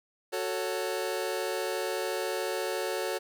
sawtooth chord, F# minor, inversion none, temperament just, 370 / 444 / 555 Hz, F#4 / A4 / C#5, 0 / +16 / +2 cents, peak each -30 dBFS, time 0.32-3.19 s, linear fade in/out 20 ms, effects none

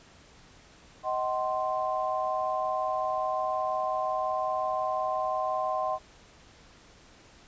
sine chord, C diminished, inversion first, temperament just, 627.9 / 753.5 / 1046.5 Hz, Eb5 / Gb5 / C6, +16 / +31 / 0 cents, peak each -31 dBFS, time 1.03-5.99 s, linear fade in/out 50 ms, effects pink hiss -55 dBFS RMS until 7.47 s + resampled to 16000 Hz

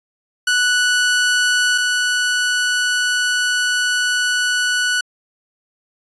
sawtooth tone pair in turn, 1479 / 1479 Hz, F#6 / F#6, -1 / -1 cents, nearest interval unison, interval 0 cents, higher neither, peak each -10 / -12 dBFS, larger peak first, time 0.47-1.78 / 1.78-5.01 s, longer second, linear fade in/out 5 ms, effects resampled to 22050 Hz

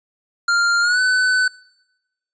square tone with pitch glide, 1396.9 to 1505.8 Hz, F6 to F#6, 0 to +30 cents, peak -15 dBFS, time 0.48-1.48 s, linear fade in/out 5 ms, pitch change +130 cents, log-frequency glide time 0.81-1 s, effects noise-tail reverb RT60 1.0 s tail -24 dB re dry + resampled to 16000 Hz

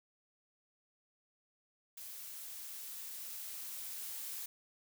blue noise with level ramp, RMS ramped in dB -48 to -43 dBFS, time 1.97-4.46 s, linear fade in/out 5 ms, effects none

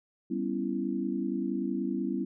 sine chord, C# half-diminished seventh, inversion second, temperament equal with one note detuned, 196 / 246.9 / 277.2 / 333.1 Hz, G3 / B3 / C#4 / E4, 0 / 0 / 0 / +18 cents, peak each -34 dBFS, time 0.3-2.25 s, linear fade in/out 10 ms, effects none

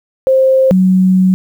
sine tone pair in turn, 527 / 186.32 Hz, C5 / F#3, +12 / +12 cents, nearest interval octave + tritone, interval 1800 cents, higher first, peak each -6 dBFS, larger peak neither, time 0.27-0.71 / 0.71-1.34 s, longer second, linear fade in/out 0 ms, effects 7-bit

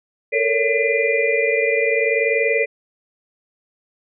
sine tone cluster, 443.1 / 463.6 / 562 / 2019 / 2402 Hz, A4 / A#4 / C#5 / B6 / D7, +12 / -10 / +24 / +38 / +38 cents, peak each -22 dBFS, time 0.32-2.66 s, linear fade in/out 20 ms, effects none

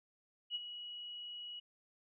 sine tone with ADSR envelope, 2916 Hz, F#7, 26 cents flat, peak -34 dBFS, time 0.5-1.6 s, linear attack 51 ms, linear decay 29 ms, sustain -10 dB, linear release 11 ms, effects none

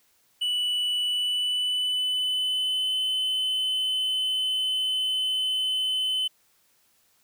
triangle tone with pitch glide, 2960 to 3038 Hz, F#7 to F#7, 0 to +45 cents, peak -22 dBFS, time 0.41-6.28 s, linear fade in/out 10 ms, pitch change +45 cents, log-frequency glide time 1.05-2.98 s, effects white hiss -65 dBFS RMS until 7.23 s

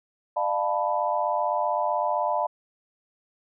sine chord, B half-diminished seventh, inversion first, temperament equal with one note detuned, 602.8 / 698.5 / 880 / 987.8 Hz, D5 / F5 / A5 / B5, +45 / 0 / 0 / 0 cents, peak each -28 dBFS, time 0.36-2.47 s, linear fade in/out 10 ms, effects none

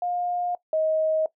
sine tone pair in turn, 710 / 630 Hz, F5 / D#5, +28 / +21 cents, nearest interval major second, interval 207 cents, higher first, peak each -24 / -20 dBFS, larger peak second, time 0.02-0.55 / 0.73-1.26 s, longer neither, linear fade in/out 2 ms, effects noise-tail reverb RT60 0.1 s tail -18 dB re dry

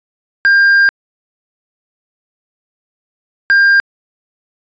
triangle tone bursts at uneven times, 1600 Hz, G6, 35 cents sharp, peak -4 dBFS, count 2, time 0.45-0.89 / 3.5-3.8 s, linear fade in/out 0 ms, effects resampled to 16000 Hz

